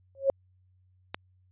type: tone with exponential growth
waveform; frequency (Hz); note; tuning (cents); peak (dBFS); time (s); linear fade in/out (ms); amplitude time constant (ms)
sine; 545; C#5; -29; -16; 0.15-0.3; 1; 31
type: click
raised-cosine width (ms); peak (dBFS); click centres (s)
0.3; -16; 1.145
effects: added 92 Hz sine -61 dBFS peak until 1.51 s + resampled to 8000 Hz